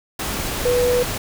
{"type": "tone in noise", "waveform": "sine", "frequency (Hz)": 491.5, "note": "B4", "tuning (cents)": -8, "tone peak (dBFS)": -15, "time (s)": [0.65, 1.03], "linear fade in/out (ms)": 5, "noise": "pink", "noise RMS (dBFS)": -25, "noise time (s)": [0.19, 1.18], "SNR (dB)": 7, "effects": []}